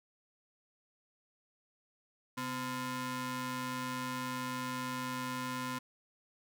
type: ring-modulated tone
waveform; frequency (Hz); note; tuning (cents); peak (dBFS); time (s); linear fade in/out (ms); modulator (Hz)
sawtooth; 384.4; G4; -34; -29; 2.37-5.79; 10; 637
effects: none